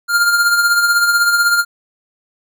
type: tone with tremolo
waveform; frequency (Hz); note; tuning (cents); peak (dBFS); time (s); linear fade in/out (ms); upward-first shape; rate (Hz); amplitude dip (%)
square; 1403; F6; +8; -9; 0.08-1.65; 50; triangle; 16; 55
effects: none